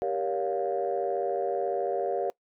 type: chord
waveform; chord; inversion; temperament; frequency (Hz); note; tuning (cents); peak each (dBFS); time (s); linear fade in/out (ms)
sine; G half-diminished seventh; none; just; 392 / 470.4 / 564.5 / 705.6; G4 / Bb4 / Db5 / F5; 0 / +16 / +31 / +18; -31; 0.02-2.3; 0
effects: noise-tail reverb RT60 0.1 s tail -23 dB re dry + tanh soft clip ceiling -18 dBFS